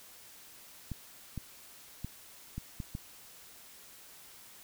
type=clicks; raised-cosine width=5 ms; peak=-25 dBFS; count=6; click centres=0.917 / 1.377 / 2.046 / 2.58 / 2.802 / 2.951 s; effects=white hiss -54 dBFS RMS until 4.63 s